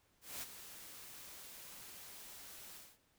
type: noise with ADSR envelope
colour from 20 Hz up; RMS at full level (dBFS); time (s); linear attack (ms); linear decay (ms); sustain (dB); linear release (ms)
white; -43; 0.21-2.98; 210; 29; -10; 230
effects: pink hiss -74 dBFS RMS until 3.18 s